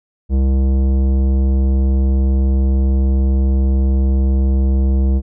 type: tone with tanh clipping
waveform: sine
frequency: 66.5 Hz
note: C2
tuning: 29 cents sharp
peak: -13 dBFS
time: 0.29-5.22 s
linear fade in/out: 50 ms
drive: 14 dB
effects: none